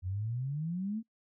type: exponential sweep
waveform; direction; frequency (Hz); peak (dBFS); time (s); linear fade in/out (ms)
sine; up; 87.9 to 231.1; -32; 0.02-1.03; 50
effects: noise-tail reverb RT60 0.1 s tail -25 dB re dry